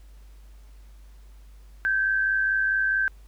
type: tone pair together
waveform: sine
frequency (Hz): 1556.6 / 1661.2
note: G6 / G#6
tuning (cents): -13 / 0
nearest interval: minor second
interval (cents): 113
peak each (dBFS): -21 / -30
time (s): 1.85-3.08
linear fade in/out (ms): 0
effects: added 50 Hz sine -45 dBFS peak until 3.27 s + pink hiss -62 dBFS RMS until 3.27 s